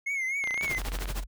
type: tone with vibrato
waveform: triangle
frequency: 2148 Hz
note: C7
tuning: 45 cents sharp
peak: -26 dBFS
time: 0.06-0.79 s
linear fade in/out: 10 ms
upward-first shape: triangle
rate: 3.9 Hz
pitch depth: 100 cents each way
type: click train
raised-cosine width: 0.3 ms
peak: -21 dBFS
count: 20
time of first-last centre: 0.44-1.091 s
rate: 29.2 Hz
type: noise with tremolo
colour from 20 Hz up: pink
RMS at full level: -35 dBFS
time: 0.62-1.24 s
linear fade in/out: 10 ms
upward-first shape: sine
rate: 13 Hz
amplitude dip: 90%
type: tone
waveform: sine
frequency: 44.99 Hz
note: F#1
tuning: 48 cents flat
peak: -31 dBFS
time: 0.74-1.27 s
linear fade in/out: 50 ms
effects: none